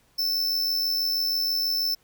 square tone with amplitude modulation, 5300 Hz, E8, 9 cents sharp, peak -21 dBFS, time 0.18-1.95 s, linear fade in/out 10 ms, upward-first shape sine, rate 86.2 Hz, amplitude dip 50%, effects pink hiss -63 dBFS RMS until 2.03 s

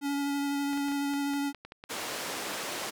square tone with vibrato, 282.7 Hz, C#4, 34 cents sharp, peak -29 dBFS, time 0.01-1.53 s, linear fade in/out 50 ms, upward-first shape sine, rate 12 Hz, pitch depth 12 cents each way
clicks, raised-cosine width 0.3 ms, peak -28 dBFS, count 11, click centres 0.732 / 0.775 / 0.884 / 0.919 / 1.137 / 1.336 / 1.547 / 1.65 / 1.721 / 1.839 / 2.029 s
pink band-pass noise, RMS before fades -36 dBFS, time 1.89-2.91 s, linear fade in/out 20 ms, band 350 to 11000 Hz, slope 12 dB/octave
effects none

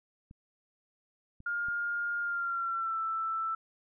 clicks, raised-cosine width 5 ms, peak -38 dBFS, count 3, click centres 0.311 / 1.404 / 1.685 s
sine tone with pitch glide, 1413 to 1326 Hz, F6 to E6, +20 to +10 cents, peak -30 dBFS, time 1.46-3.55 s, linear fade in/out 5 ms, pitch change -110 cents, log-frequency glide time 2.21-3 s
effects none

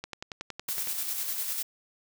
click train, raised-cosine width 0.2 ms, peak -19 dBFS, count 10, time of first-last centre 0.04-0.873 s, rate 10.8 Hz
blue noise with tremolo, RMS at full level -31 dBFS, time 0.68-1.63 s, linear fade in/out 10 ms, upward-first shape square, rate 10 Hz, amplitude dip 35%
effects none

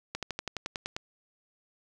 slowing click train, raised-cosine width 0.2 ms, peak -16 dBFS, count 10, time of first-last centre 0.15-0.965 s, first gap 77 ms, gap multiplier 1.04, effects none

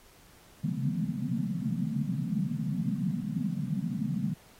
pink band-pass noise, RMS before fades -31 dBFS, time 0.63-4.34 s, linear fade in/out 10 ms, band 130 to 250 Hz, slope 96 dB/octave, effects pink hiss -58 dBFS RMS until 4.59 s + AAC 48 kbps

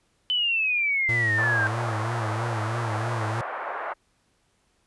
sine exponential sweep, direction down, 3042 to 1559 Hz, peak -21 dBFS, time 0.3-1.67 s, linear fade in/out 0 ms
45% pulse tone with vibrato, 112.7 Hz, A2, 42 cents sharp, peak -27 dBFS, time 1.09-3.41 s, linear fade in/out 0 ms, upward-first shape sine, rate 3.1 Hz, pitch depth 87 cents each way
pink band-pass noise, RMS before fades -32 dBFS, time 1.37-3.94 s, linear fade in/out 20 ms, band 590 to 1600 Hz, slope 24 dB/octave
effects pink hiss -68 dBFS RMS until 4.86 s + resampled to 24000 Hz

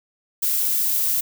violet noise, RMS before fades -21 dBFS, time 0.42-1.21 s, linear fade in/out 10 ms, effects none

